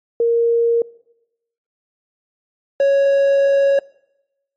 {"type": "tone pair in turn", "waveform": ["sine", "triangle"], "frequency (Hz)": [466.2, 554.4], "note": ["A#4", "C#5"], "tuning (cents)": [0, 0], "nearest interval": "minor third", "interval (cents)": 300, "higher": "second", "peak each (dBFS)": [-12, -9], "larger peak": "second", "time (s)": [[0.2, 0.82], [2.8, 3.79]], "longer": "second", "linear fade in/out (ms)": 2, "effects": ["noise-tail reverb RT60 0.9 s tail -23 dB re dry", "MP3 32 kbps"]}